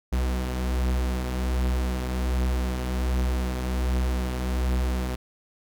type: beating tone pair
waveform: 45% pulse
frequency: 61.9 / 63.2 Hz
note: B1 / B1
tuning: +5 / +41 cents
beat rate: 1.3 Hz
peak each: -32 / -24 dBFS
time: 0.12-5.16 s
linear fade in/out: 10 ms
effects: none